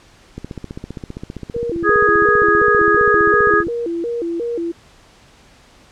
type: click train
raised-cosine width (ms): 3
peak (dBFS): -15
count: 51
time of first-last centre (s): 0.38-3.669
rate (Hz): 15.2
type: tone with vibrato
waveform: sine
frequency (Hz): 399.1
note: G4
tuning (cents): +31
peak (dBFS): -19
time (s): 1.54-4.72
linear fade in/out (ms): 10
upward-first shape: square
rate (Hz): 2.8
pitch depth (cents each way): 290
type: harmonic tone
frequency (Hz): 415.3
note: G#4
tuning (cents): 0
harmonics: 1 / 3 / 4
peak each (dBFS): -15 / -15 / -15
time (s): 1.83-3.64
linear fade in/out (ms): 50
effects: pink hiss -48 dBFS RMS until 5.91 s + low-pass 7000 Hz 12 dB/octave